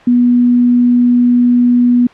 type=tone; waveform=sine; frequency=243.8 Hz; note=B3; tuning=22 cents flat; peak=-6 dBFS; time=0.07-2.07 s; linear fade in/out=5 ms; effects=white hiss -39 dBFS RMS until 2.13 s + low-pass 2000 Hz 12 dB/octave